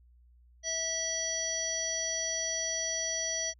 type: harmonic tone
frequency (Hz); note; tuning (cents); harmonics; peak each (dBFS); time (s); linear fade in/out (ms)
650; E5; -24; 1 / 3 / 5 / 7 / 9; -39 / -39 / -42 / -41 / -32; 0.63-3.54; 50
effects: added 60 Hz sine -57 dBFS peak until 3.59 s